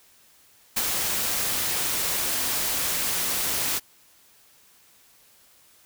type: noise with ADSR envelope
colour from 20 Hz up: white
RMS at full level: -23 dBFS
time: 0.76-3.8 s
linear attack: 13 ms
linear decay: 43 ms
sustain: -3 dB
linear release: 29 ms
effects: white hiss -57 dBFS RMS until 5.85 s